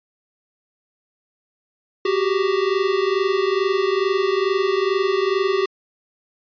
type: tone pair together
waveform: square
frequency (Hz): 375.7 / 398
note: F#4 / G4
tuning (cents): +26 / +26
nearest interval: minor second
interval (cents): 100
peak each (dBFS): -21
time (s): 2.05-5.66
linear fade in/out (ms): 5
effects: resampled to 11025 Hz